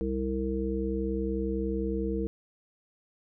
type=harmonic tone; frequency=65.41 Hz; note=C2; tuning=in tune; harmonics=1 / 3 / 5 / 7; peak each=-33 / -33 / -33 / -33 dBFS; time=0.01-2.27 s; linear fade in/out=0 ms; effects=none